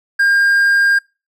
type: tone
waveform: triangle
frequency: 1608 Hz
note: G6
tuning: 44 cents sharp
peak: -8 dBFS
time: 0.19-0.99 s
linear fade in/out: 10 ms
effects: noise-tail reverb RT60 0.3 s tail -26 dB re dry